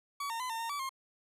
40% pulse tone with pitch steps, 1133 / 915 / 1011 / 907 / 918 / 1150 / 1067 Hz, C#6 / A#5 / B5 / A#5 / A#5 / D6 / C6, +37 / -32 / +40 / -48 / -27 / -37 / +34 cents, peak -34 dBFS, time 0.2-0.893 s, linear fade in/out 5 ms, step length 99 ms, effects resampled to 32000 Hz

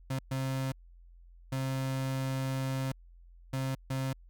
35% pulse tone bursts at uneven times, 132.9 Hz, C3, 27 cents sharp, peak -29 dBFS, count 5, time 0.1-0.19 / 0.31-0.72 / 1.52-2.92 / 3.53-3.75 / 3.9-4.13 s, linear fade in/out 5 ms, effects added 43 Hz sine -52 dBFS peak until 4.29 s

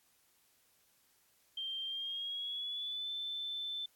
sine tone with pitch glide, 3164 to 3531 Hz, G7 to A7, +15 to +5 cents, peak -37 dBFS, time 1.57-3.86 s, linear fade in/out 5 ms, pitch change +190 cents, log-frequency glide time 1.85-3.1 s, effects white hiss -71 dBFS RMS until 3.95 s + AAC 64 kbps

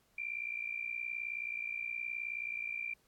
sine tone with amplitude modulation, 2366 Hz, D7, 12 cents sharp, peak -33 dBFS, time 0.18-2.94 s, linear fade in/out 5 ms, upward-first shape sine, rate 59 Hz, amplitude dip 80%, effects pink hiss -72 dBFS RMS until 3.07 s + AAC 64 kbps

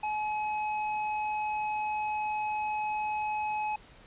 square tone, 850 Hz, G#5, 40 cents sharp, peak -30 dBFS, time 0.03-3.76 s, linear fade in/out 5 ms, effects pink hiss -55 dBFS RMS until 4.06 s + resampled to 8000 Hz

